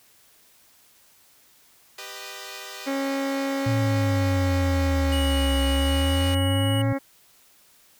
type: chord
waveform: 5% pulse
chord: G augmented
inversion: none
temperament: equal with one note detuned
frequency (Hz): 392 / 493.9 / 616.5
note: G4 / B4 / D#5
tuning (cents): 0 / 0 / -16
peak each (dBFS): -29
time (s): 1.98-6.35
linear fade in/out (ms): 5
type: harmonic tone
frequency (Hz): 273.8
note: C#4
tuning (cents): -21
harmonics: 1 / 2 / 3 / 4 / 5 / 6 / 7 / 8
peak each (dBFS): -26 / -29 / -36 / -40 / -41 / -42 / -41 / -41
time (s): 2.86-6.99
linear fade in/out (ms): 20
type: exponential two-way sweep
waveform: sine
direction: down then up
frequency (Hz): 115.4 to 65.41 to 115.4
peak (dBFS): -21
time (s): 3.66-6.93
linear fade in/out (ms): 5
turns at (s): 5.63
type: tone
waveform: square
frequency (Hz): 2920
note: F#7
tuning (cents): -24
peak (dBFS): -30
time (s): 5.12-6.82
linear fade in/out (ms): 5
effects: white hiss -57 dBFS RMS until 7.99 s